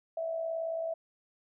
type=tone with amplitude modulation; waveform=sine; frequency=656 Hz; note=E5; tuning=9 cents flat; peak=-29 dBFS; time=0.17-0.94 s; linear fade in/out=5 ms; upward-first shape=sine; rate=58.5 Hz; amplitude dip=50%; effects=none